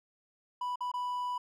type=tone with dropouts; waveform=triangle; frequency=987.8 Hz; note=B5; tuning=in tune; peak=-30 dBFS; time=0.61-1.38 s; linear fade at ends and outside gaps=5 ms; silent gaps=0.758-0.806 / 0.917-0.938 s; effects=none